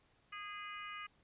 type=harmonic tone with a mistuned harmonic; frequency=411.4 Hz; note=G#4; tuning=16 cents flat; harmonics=3 / 4 / 5 / 6 / 7; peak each=-47 / -54 / -50 / -52 / -53 dBFS; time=0.32-1.07 s; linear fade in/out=10 ms; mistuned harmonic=7; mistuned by=+18 cents; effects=pink hiss -72 dBFS RMS until 1.23 s + resampled to 8000 Hz